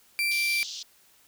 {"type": "tone", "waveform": "35% pulse", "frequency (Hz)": 2350, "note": "D7", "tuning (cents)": 1, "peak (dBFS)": -22, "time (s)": [0.19, 0.63], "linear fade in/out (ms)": 0}
{"type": "band-pass noise", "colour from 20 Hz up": "pink", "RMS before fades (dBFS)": -38, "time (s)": [0.31, 0.83], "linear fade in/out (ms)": 5, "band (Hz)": [3200, 6400], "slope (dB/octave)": 48}
{"effects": ["white hiss -60 dBFS RMS until 1.27 s"]}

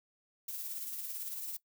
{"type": "noise with tremolo", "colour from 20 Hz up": "violet", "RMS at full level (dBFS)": -39, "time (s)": [0.48, 1.57], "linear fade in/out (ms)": 5, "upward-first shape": "sine", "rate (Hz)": 18, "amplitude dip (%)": 40, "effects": ["noise-tail reverb RT60 0.1 s tail -19 dB re dry"]}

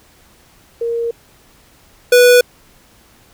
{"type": "tone pair in turn", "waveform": ["sine", "square"], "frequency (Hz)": [466.2, 491.1], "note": ["A#4", "B4"], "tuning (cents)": [0, -10], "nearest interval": "minor second", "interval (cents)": 90, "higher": "second", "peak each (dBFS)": [-16, -6], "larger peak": "second", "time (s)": [[0.81, 1.11], [2.12, 2.41]], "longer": "first", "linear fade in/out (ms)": 5, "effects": ["pink hiss -49 dBFS RMS until 3.33 s"]}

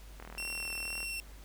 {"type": "click train", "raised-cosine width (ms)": 0.5, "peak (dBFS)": -31, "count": 34, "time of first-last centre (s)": [0.2, 1.029], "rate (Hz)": 39.8}
{"type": "tone with vibrato", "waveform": "sawtooth", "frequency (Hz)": 2718, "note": "F7", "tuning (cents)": -48, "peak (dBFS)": -33, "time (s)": [0.38, 1.2], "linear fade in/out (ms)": 0, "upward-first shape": "triangle", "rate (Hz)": 2.1, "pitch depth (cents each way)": 9}
{"effects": ["added 50 Hz sine -48 dBFS peak until 1.44 s", "pink hiss -57 dBFS RMS until 1.44 s"]}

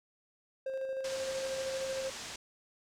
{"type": "tone with tremolo", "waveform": "triangle", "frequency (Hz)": 531, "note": "C5", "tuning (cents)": 25, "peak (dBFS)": -31, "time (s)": [0.66, 2.1], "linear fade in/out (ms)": 5, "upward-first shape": "square", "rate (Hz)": 13, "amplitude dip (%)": 30}
{"type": "low-pass noise", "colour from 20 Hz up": "white", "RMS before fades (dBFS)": -44, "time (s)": [1.04, 2.36], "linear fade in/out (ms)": 5, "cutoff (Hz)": 7200, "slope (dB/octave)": 24}
{"effects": []}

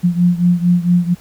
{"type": "beating tone pair", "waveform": "sine", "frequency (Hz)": [174.61, 179.01], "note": ["F3", "F3"], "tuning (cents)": [0, 43], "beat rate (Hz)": 4.4, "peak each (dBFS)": [-12, -15], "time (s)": [0.03, 1.15], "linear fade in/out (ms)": 20, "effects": ["pink hiss -45 dBFS RMS until 1.2 s"]}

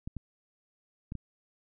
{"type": "clicks", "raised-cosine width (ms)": 5, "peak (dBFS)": -25, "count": 4, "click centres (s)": [0.075, 0.167, 1.121, 1.153], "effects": []}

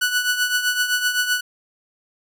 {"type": "tone with tremolo", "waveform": "sawtooth", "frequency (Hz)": 1480, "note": "F#6", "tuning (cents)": 0, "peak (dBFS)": -12, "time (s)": [0.01, 1.41], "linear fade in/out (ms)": 10, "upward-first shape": "triangle", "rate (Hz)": 7.8, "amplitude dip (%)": 70, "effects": []}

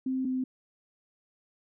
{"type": "tone pair in turn", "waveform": "sine", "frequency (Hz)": [260.9, 257.9], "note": ["C4", "C4"], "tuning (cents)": [-5, -25], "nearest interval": "unison", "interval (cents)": 20, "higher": "first", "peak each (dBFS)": -27, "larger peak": "neither", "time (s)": [[0.06, 0.25], [0.25, 0.44]], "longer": "neither", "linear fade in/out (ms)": 5, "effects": []}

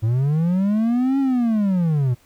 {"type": "linear two-way sweep", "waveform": "triangle", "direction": "up then down", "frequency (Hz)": [106.5, 277, 117.6], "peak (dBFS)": -14, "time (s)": [0.02, 2.15], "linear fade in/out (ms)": 20, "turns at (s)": 1.19, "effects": ["pink hiss -56 dBFS RMS until 2.25 s"]}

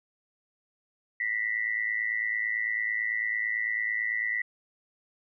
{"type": "tone with amplitude modulation", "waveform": "sine", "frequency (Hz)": 1966, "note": "B6", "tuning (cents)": -8, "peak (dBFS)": -23, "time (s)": [1.2, 4.42], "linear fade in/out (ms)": 5, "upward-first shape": "sine", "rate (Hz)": 109, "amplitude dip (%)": 80, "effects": []}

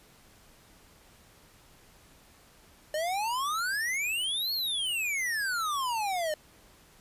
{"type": "exponential two-way sweep", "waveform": "square", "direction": "up then down", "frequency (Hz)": [596, 4404, 596], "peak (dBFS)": -29, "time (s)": [2.94, 6.34], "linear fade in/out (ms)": 2, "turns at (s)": 4.53, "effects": ["pink hiss -58 dBFS RMS until 7 s", "resampled to 32000 Hz"]}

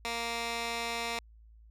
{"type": "tone with band-pass filter", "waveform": "15% pulse", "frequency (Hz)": 233.1, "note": "A#3", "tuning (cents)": 0, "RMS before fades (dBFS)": -35, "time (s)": [0.05, 1.19], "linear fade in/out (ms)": 0, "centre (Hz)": 3200, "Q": 0.61, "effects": ["added 55 Hz sine -53 dBFS peak until 1.7 s"]}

